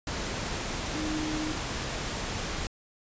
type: tone in noise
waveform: sine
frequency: 309.1 Hz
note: D#4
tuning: 11 cents flat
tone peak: -31 dBFS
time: 0.95-1.52 s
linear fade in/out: 2 ms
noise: pink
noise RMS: -33 dBFS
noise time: 0.07-2.67 s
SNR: -1 dB
effects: resampled to 16000 Hz